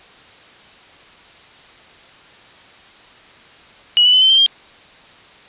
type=tone with pitch steps; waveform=sine; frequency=2918 / 2972 / 3028 / 3084 / 3142 / 3201 Hz; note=F#7 / F#7 / F#7 / G7 / G7 / G7; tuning=-25 / +7 / +39 / -29 / +3 / +36 cents; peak=-8 dBFS; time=3.97-4.462 s; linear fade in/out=0 ms; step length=82 ms; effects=white hiss -44 dBFS RMS until 5.48 s + resampled to 8000 Hz